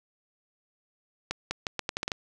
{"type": "accelerating click train", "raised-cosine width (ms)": 0.2, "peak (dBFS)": -12, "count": 9, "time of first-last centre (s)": [1.31, 2.118], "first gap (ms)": 200, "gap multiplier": 0.79, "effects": []}